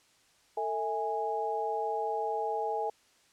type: tone cluster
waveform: sine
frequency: 446.9 / 652 / 827 Hz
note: A4 / E5 / G#5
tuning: +27 / -19 / -8 cents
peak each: -34 / -37 / -32 dBFS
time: 0.57-2.9 s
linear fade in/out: 5 ms
effects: white hiss -65 dBFS RMS until 3.32 s + low-pass 8000 Hz 12 dB/octave